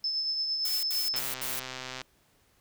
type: tone with tremolo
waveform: sine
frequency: 5250 Hz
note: E8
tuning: 8 cents flat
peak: -26 dBFS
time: 0.04-1.19 s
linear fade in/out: 2 ms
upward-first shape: triangle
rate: 8.8 Hz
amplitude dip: 40%
type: noise bursts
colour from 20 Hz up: blue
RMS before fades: -34 dBFS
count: 4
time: 0.65-1.595 s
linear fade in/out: 2 ms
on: 180 ms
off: 75 ms
type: click train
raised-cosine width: 0.2 ms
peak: -20 dBFS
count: 114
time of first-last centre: 1.14-2.016 s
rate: 129 Hz
effects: pink hiss -66 dBFS RMS until 2.6 s